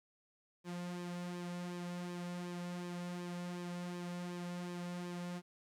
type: tone with flanger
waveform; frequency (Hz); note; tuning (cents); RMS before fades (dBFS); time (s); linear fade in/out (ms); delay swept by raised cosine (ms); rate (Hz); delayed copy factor
sawtooth; 176.3; F3; +17; -43; 0.64-5.42; 50; 1.4 to 3.2; 2.7; -0.55
effects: low-pass 10000 Hz 12 dB/octave + 12-bit